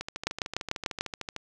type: two click trains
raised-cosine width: 0.2 ms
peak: -10 / -17 dBFS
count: 6 / 19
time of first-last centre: 0.27-1.01 / 0.01-1.363 s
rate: 6.76 / 13.3 Hz
effects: none